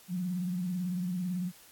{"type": "tone with vibrato", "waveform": "sine", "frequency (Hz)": 180, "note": "F#3", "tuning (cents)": -47, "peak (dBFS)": -30, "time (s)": [0.08, 1.52], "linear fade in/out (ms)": 50, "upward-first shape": "sine", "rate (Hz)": 18, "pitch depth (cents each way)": 71, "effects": ["white hiss -56 dBFS RMS until 1.71 s", "AAC 64 kbps"]}